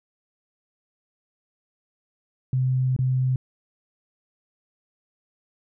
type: tone with dropouts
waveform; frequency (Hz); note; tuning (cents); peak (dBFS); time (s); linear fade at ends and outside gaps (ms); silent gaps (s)
sine; 129.1; C3; -23; -19; 2.53-3.36; 2; 2.964-2.989
effects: none